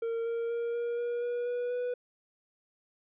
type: tone with pitch steps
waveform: triangle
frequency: 459.5 / 464 / 468.6 / 473.2 / 477.9 / 482.6 / 487.4 / 492.2 Hz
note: A#4 / A#4 / A#4 / A#4 / A#4 / B4 / B4 / B4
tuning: -25 / -8 / +9 / +26 / +43 / -40 / -23 / -6 cents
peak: -28 dBFS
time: 0.02-1.94 s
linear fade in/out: 5 ms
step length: 240 ms
effects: resampled to 8000 Hz